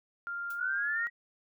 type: tone with pitch glide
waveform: sine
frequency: 1396.9 to 1413.9 Hz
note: F6 to F6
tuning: 0 to +21 cents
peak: -34 dBFS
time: 0.27-1.07 s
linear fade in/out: 0 ms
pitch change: +21 cents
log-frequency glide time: 0.5-0.71 s
type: noise with exponential decay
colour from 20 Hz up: blue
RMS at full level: -45 dBFS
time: 0.5-0.62 s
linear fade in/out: 5 ms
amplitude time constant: 26 ms
type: linear sweep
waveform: sine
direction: up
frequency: 1425 to 1922 Hz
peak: -30 dBFS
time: 0.58-1.1 s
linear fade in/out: 50 ms
effects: none